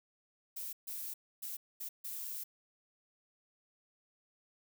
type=noise bursts at uneven times; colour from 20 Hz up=violet; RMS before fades=-42 dBFS; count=5; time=0.56-0.73 / 0.87-1.14 / 1.42-1.57 / 1.8-1.89 / 2.04-2.44 s; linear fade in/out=10 ms; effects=none